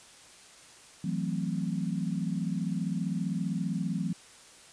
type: chord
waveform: sine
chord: F# half-diminished seventh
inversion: third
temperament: equal with one note detuned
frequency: 164.81 / 185 / 220 / 260.4 Hz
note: E3 / F#3 / A3 / C4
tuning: 0 / 0 / 0 / -8 cents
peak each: -33 / -32 / -36 / -38 dBFS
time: 1.04-4.13 s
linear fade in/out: 5 ms
effects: white hiss -53 dBFS RMS until 4.72 s + resampled to 22050 Hz